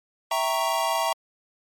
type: chord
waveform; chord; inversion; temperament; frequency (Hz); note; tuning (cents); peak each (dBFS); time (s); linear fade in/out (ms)
square; E diminished seventh; none; equal; 659.3 / 784 / 932.3 / 1108.7; E5 / G5 / Bb5 / Db6; 0 / 0 / 0 / 0; -28 / -31 / -27 / -30; 0.31-1.13; 5
effects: MP3 64 kbps